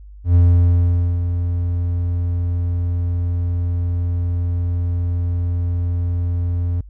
triangle tone with ADSR envelope, 87.31 Hz, F2, in tune, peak -6 dBFS, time 0.24-6.81 s, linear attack 110 ms, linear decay 840 ms, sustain -9 dB, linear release 5 ms, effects added 50 Hz sine -36 dBFS peak until 6.89 s

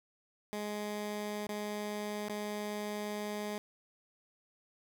15% pulse tone with dropouts, 208.7 Hz, G#3, 9 cents sharp, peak -30 dBFS, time 0.53-3.58 s, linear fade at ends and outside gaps 0 ms, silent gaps 1.469-1.491 / 2.284-2.296 s, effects none

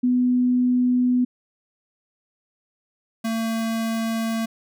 sine / square tone pair in turn, 248.8 / 225.7 Hz, B3 / A3, +13 / +44 cents, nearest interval major second, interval 169 cents, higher first, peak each -16 / -23 dBFS, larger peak first, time 0.03-1.25 / 3.24-4.46 s, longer neither, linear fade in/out 10 ms, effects none

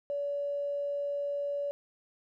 triangle tone with tanh clipping, 571 Hz, D5, 49 cents flat, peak -30 dBFS, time 0.1-1.71 s, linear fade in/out 0 ms, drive 3 dB, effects none

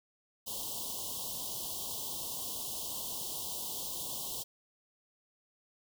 white band-stop noise, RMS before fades -39 dBFS, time 0.46-4.44 s, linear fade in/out 20 ms, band 1100 to 2900 Hz, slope 96 dB/octave, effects none

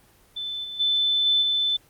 sine tone with level steps, 3520 Hz, A7, in tune, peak -28 / -32 / -19 / -17 / -20 dBFS, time 0.36-1.77 s, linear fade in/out 10 ms, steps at 0.63 / 0.79 / 1.25 / 1.41 s, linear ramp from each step 20 ms, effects pink hiss -57 dBFS RMS until 1.89 s + Opus 24 kbps

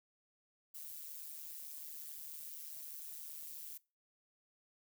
violet noise with amplitude modulation, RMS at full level -45 dBFS, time 0.74-3.78 s, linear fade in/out 10 ms, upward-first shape sine, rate 151 Hz, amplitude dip 75%, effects noise-tail reverb RT60 0.3 s tail -22 dB re dry

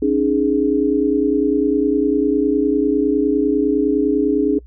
sine tone cluster, 275.3 / 305.2 / 416.6 Hz, C#4 / D#4 / G#4, -12 / -33 / +5 cents, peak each -18 dBFS, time 0.02-4.59 s, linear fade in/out 5 ms, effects noise-tail reverb RT60 0.1 s tail -25 dB re dry + added 60 Hz sine -38 dBFS peak until 4.66 s

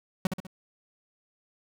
45% pulse tone with echo, 186.7 Hz, F#3, 16 cents sharp, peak -22 dBFS, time 0.25-0.27 s, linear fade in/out 2 ms, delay 66 ms, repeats 3, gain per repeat -6 dB, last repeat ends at 0.468 s, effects none

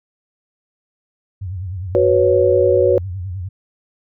sine tone with vibrato, 92.5 Hz, F#2, in tune, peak -23 dBFS, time 1.41-3.49 s, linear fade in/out 10 ms, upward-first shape sine, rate 9.8 Hz, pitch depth 130 cents each way
sine chord, F# suspended fourth, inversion none, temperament equal, 370 / 493.9 / 554.4 Hz, F#4 / B4 / C#5, 0 / 0 / 0 cents, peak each -15 dBFS, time 1.95-2.98 s, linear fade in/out 0 ms
effects none

